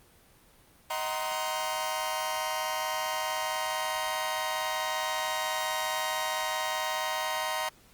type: chord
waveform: sawtooth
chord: C half-diminished seventh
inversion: first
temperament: just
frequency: 627.9 / 753.5 / 941.9 / 1046.5 Hz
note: Eb5 / Gb5 / Bb5 / C6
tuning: +16 / +31 / +18 / 0 cents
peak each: -32 / -33 / -30 / -32 dBFS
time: 0.9-7.69 s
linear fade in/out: 5 ms
effects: pink hiss -59 dBFS RMS until 7.93 s + Opus 32 kbps